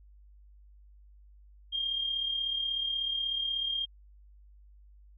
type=tone with amplitude modulation; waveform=sine; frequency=3213 Hz; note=G7; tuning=42 cents sharp; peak=-27 dBFS; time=1.72-3.86 s; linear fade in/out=20 ms; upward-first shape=sine; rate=36.4 Hz; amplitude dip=50%; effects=added 50 Hz sine -53 dBFS peak until 5.17 s